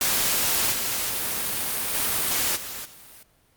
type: noise with level steps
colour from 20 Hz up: white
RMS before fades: -23 / -27 / -24 / -35 / -47 dBFS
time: 0.01-3.23 s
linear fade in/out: 2 ms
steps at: 0.71 / 1.93 / 2.55 / 2.84 s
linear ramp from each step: 20 ms
effects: pink hiss -62 dBFS RMS until 3.56 s + Opus 48 kbps